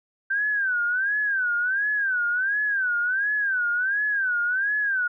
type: tone with vibrato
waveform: sine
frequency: 1554 Hz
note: G6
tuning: 16 cents flat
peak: -21 dBFS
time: 0.3-5.08 s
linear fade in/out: 10 ms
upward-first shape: sine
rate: 1.4 Hz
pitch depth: 160 cents each way
effects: none